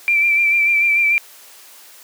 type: tone with vibrato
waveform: sine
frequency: 2349 Hz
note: D7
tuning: in tune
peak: -12 dBFS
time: 0.08-1.18 s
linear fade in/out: 0 ms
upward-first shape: sine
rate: 6.8 Hz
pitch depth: 32 cents each way
effects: white hiss -43 dBFS RMS until 2.03 s + high-pass 400 Hz 12 dB/octave